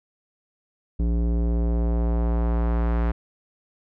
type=tone with low-pass filter sweep; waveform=square; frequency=57.9 Hz; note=A#1; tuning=11 cents flat; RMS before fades=-22 dBFS; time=0.99-3.12 s; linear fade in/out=10 ms; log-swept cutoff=310 to 1600 Hz; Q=0.99; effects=none